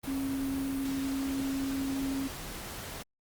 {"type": "tone in noise", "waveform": "sine", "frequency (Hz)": 271, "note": "C#4", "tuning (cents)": -39, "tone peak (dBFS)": -30, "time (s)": [0.07, 2.28], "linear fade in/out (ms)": 10, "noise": "pink", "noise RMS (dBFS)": -41, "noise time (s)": [0.03, 3.03], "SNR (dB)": 8, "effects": ["Opus 32 kbps"]}